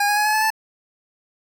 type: tone with pitch steps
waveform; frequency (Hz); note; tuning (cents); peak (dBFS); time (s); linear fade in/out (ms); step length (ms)
25% pulse; 816 / 827.9 / 839.9 / 852.1 / 864.5 / 877.1; G#5 / G#5 / G#5 / G#5 / A5 / A5; -31 / -6 / +19 / +44 / -31 / -6; -13; 0-0.504; 5; 84
effects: none